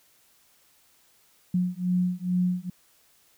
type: beating tone pair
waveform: sine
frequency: 179.2 / 181.5 Hz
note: F3 / F#3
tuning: +45 / -33 cents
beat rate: 2.3 Hz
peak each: -26 dBFS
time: 1.54-2.7 s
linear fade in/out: 5 ms
effects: white hiss -62 dBFS RMS until 3.37 s